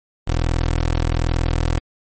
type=tone; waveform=20% pulse; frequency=41.2 Hz; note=E1; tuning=in tune; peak=-12 dBFS; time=0.27-1.79 s; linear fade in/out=10 ms; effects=MP3 32 kbps